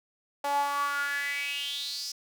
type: tone with high-pass filter sweep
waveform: sawtooth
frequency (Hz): 284.1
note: C#4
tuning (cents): +43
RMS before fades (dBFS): -31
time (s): 0.44-2.12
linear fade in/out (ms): 5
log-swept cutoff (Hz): 720 to 5400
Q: 7.6
effects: none